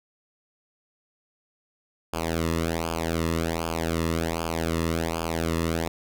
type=tone with flanger; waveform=sawtooth; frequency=82.41 Hz; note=E2; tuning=in tune; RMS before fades=-27 dBFS; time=2.13-5.88 s; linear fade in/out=5 ms; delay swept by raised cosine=0.51 to 1.32 ms; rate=1.3 Hz; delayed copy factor=-0.9; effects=none